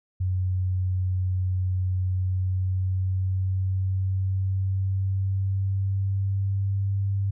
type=tone with pitch glide; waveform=sine; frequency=92.5 to 98.57 Hz; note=F#2 to G2; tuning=0 to +10 cents; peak=-22 dBFS; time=0.2-7.31 s; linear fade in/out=10 ms; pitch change=+110 cents; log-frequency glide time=2.03-6.97 s; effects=none

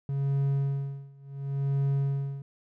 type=tone with tremolo; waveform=triangle; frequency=138.59 Hz; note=C#3; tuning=in tune; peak=-21 dBFS; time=0.09-2.42 s; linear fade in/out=2 ms; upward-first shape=sine; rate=0.7 Hz; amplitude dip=95%; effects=none

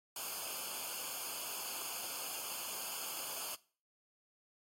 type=noise with comb filter; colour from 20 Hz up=white; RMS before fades=-42 dBFS; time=0.16-3.55 s; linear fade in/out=2 ms; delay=0.52 ms; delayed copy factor=-0.85; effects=noise-tail reverb RT60 0.4 s tail -20 dB re dry + AAC 48 kbps

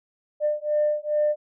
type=beating tone pair; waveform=sine; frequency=598 / 600.4 Hz; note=D5 / D5; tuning=+31 / +38 cents; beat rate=2.4 Hz; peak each=-23 dBFS; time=0.4-1.36 s; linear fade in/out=50 ms; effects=tanh soft clip ceiling -14 dBFS

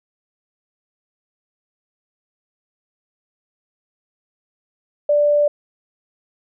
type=tone; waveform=sine; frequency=587.3 Hz; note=D5; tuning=in tune; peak=-12 dBFS; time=5.09-5.48 s; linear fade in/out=5 ms; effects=none

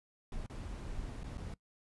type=noise with dropouts; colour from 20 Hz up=brown; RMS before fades=-42 dBFS; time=0.32-1.54 s; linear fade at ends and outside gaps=2 ms; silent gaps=0.464-0.498 / 1.234-1.241 / 1.373-1.379 s; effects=noise-tail reverb RT60 0.1 s tail -21 dB re dry + resampled to 24000 Hz

